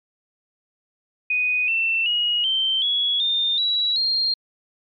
sine tone with pitch steps, 2489 / 2683 / 2892 / 3118 / 3361 / 3623 / 3906 / 4210 Hz, D#7 / E7 / F#7 / G7 / G#7 / A7 / B7 / C8, 0 / +30 / -40 / -10 / +20 / +50 / -20 / +10 cents, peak -18 dBFS, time 1.3-4.34 s, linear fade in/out 5 ms, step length 380 ms, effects MP3 96 kbps

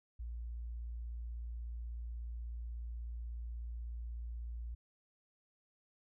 sine tone, 58.2 Hz, A#1, 2 cents flat, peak -40 dBFS, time 0.19-4.75 s, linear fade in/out 10 ms, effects none

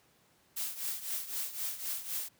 blue noise with tremolo, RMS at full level -34 dBFS, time 0.56-2.29 s, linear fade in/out 10 ms, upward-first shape triangle, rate 3.9 Hz, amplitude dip 80%, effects pink hiss -67 dBFS RMS until 2.39 s + high-pass 100 Hz 12 dB/octave

